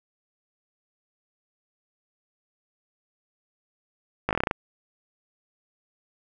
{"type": "slowing click train", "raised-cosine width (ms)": 0.5, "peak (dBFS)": -8, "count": 9, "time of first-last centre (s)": [4.29, 4.511], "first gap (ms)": 18, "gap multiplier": 1.12, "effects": []}